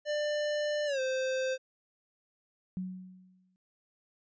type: tone with pitch glide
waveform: square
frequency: 595 to 521 Hz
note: D5 to C5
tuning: +22 to -7 cents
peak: -30 dBFS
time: 0.05-1.58 s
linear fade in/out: 50 ms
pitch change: -229 cents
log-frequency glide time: 0.86-1 s
type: tone with exponential decay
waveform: sine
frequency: 185 Hz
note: F#3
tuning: in tune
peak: -31 dBFS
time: 2.77-3.56 s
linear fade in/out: 0 ms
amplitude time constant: 170 ms
effects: resampled to 16000 Hz